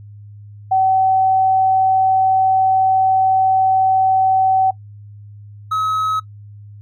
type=tone pair in turn; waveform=sine / triangle; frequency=761 / 1279.8 Hz; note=F#5 / D#6; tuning=+48 / +48 cents; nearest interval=major sixth; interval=900 cents; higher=second; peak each=-11 / -14 dBFS; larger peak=first; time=0.71-4.71 / 5.71-6.2 s; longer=first; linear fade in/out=10 ms; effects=noise-tail reverb RT60 0.1 s tail -19 dB re dry + added 103 Hz sine -35 dBFS peak until 6.81 s